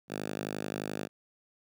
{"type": "tone with high-pass filter", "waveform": "5% pulse", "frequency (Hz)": 51.5, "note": "G#1", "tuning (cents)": -14, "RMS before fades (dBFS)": -37, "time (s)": [0.08, 1.09], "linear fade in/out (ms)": 50, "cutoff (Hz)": 170, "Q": 1.1, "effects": []}